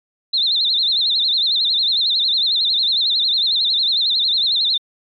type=tone with vibrato; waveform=sine; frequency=3876 Hz; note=B7; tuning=33 cents flat; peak=-14 dBFS; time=0.33-4.78 s; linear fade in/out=10 ms; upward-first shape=sine; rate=11 Hz; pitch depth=160 cents each way; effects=MP3 96 kbps